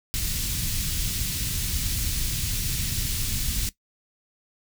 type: band-stop noise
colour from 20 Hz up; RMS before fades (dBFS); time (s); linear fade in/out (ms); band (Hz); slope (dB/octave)
pink; -27; 0.14-3.69; 0; 140 to 3600; 12
effects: noise-tail reverb RT60 0.1 s tail -17 dB re dry